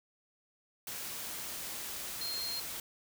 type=tone in noise; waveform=sine; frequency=4207 Hz; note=C8; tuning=9 cents sharp; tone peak=-36 dBFS; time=2.21-2.6 s; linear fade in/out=2 ms; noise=white; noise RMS=-41 dBFS; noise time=0.87-2.8 s; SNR=+2 dB; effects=none